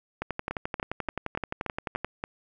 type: two click trains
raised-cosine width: 0.5 ms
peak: -16 / -15 dBFS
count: 7 / 22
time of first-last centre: 0.51-2.239 / 0.22-2.046 s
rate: 3.47 / 11.5 Hz
effects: none